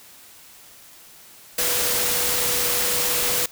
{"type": "tone in noise", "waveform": "sine", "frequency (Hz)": 489, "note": "B4", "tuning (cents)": -17, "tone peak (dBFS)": -32, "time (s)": [1.58, 3.46], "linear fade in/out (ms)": 5, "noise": "white", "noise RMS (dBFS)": -22, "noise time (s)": [1.58, 3.46], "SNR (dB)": -13, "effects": ["white hiss -47 dBFS RMS until 3.51 s"]}